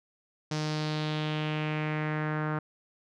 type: tone with low-pass filter sweep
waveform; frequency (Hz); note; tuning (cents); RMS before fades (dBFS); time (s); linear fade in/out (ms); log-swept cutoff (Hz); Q
sawtooth; 153.4; D#3; -24; -31; 0.51-2.59; 5; 5600 to 1400; 2.7
effects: none